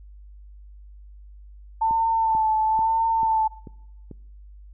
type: tone with vibrato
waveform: sine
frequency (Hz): 888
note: A5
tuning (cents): +16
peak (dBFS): -18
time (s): 1.81-3.48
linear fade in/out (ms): 10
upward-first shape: sine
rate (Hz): 1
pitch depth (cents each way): 33
type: click train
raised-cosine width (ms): 3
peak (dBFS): -25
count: 6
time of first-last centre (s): 1.91-4.113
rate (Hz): 2.27
effects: noise-tail reverb RT60 0.9 s tail -23 dB re dry + added 50 Hz sine -42 dBFS peak until 4.73 s